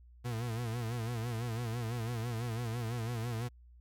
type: tone with vibrato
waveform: 40% pulse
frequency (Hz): 116.54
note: A#2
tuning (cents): 0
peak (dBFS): -33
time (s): 0.24-3.49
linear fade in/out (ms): 20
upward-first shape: sine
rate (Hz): 6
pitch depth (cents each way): 96
effects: added 60 Hz sine -54 dBFS peak until 3.8 s + MP3 96 kbps